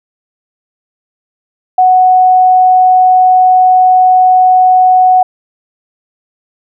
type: tone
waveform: sine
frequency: 740 Hz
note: F#5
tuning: in tune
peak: -3 dBFS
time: 1.78-5.23 s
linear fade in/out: 5 ms
effects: none